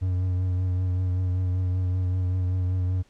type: tone with vibrato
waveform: triangle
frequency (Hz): 91.5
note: F#2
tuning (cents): -19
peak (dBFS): -20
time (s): 0.01-3.03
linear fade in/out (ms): 20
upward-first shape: triangle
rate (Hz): 5.2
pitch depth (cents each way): 31
effects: pink hiss -62 dBFS RMS until 3.09 s + low-pass 7000 Hz 12 dB/octave